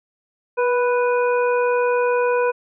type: harmonic tone with a mistuned harmonic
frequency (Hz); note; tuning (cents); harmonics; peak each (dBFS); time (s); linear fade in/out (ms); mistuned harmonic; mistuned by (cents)
493.9; B4; 0; 1 / 2 / 3 / 5; -17 / -23 / -27 / -31; 0.57-2.52; 20; 1; -23
effects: none